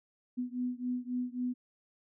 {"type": "beating tone pair", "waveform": "sine", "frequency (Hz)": [246.9, 250.6], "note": ["B3", "B3"], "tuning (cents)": [0, 25], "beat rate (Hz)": 3.7, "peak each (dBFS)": [-35, -36], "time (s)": [0.37, 1.54], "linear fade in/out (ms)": 20, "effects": []}